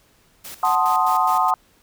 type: noise with tremolo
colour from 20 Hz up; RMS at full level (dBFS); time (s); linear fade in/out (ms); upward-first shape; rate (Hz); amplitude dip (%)
white; -36; 0.44-1.51; 10; square; 4.8; 75
type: chord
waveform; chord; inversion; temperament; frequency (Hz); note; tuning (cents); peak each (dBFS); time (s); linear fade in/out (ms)
sine; F# diminished seventh; none; equal; 740 / 880 / 1046.5 / 1244.5; F#5 / A5 / C6 / Eb6; 0 / 0 / 0 / 0; -21; 0.63-1.54; 2
effects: pink hiss -58 dBFS RMS until 1.82 s